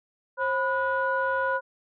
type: tone cluster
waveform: sine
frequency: 534 / 993 / 1454 Hz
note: C5 / B5 / F#6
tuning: +35 / +9 / -31 cents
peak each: -27 dBFS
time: 0.37-1.61 s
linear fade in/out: 50 ms
effects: tanh soft clip ceiling -15 dBFS